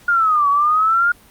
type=linear two-way sweep; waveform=sine; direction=down then up; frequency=1429 to 1121 to 1429 Hz; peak=-12 dBFS; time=0.08-1.12 s; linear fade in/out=5 ms; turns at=0.49 s; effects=pink hiss -48 dBFS RMS until 1.3 s + Opus 48 kbps